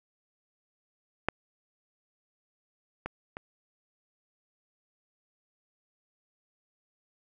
clicks, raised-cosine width 0.5 ms, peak -10 / -19 / -23 dBFS, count 3, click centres 1.286 / 3.06 / 3.369 s, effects none

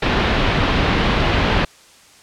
pink low-pass noise, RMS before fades -17 dBFS, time 0.02-1.65 s, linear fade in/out 5 ms, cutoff 3700 Hz, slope 24 dB/octave, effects white hiss -47 dBFS RMS until 2.22 s + low-pass 8000 Hz 12 dB/octave

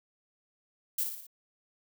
violet noise with echo, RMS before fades -30 dBFS, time 0.98-1.04 s, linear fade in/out 5 ms, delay 57 ms, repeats 4, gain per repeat -5 dB, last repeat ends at 1.268 s, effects none

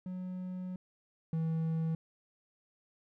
triangle tone pair in turn, 183.3 / 161.86 Hz, F#3 / E3, -16 / -31 cents, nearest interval major second, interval 215 cents, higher first, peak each -35 / -28 dBFS, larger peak second, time 0.06-0.76 / 1.33-1.95 s, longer first, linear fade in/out 2 ms, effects none

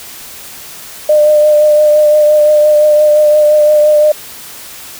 sine tone with vibrato, 602 Hz, D5, 43 cents sharp, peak -4 dBFS, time 1.09-4.12 s, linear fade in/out 5 ms, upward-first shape triangle, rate 5.8 Hz, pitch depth 22 cents each way, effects white hiss -30 dBFS RMS until 4.99 s

